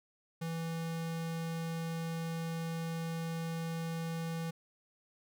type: tone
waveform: square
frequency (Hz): 164.81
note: E3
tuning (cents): 0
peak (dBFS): -36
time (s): 0.41-4.51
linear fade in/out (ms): 10
effects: none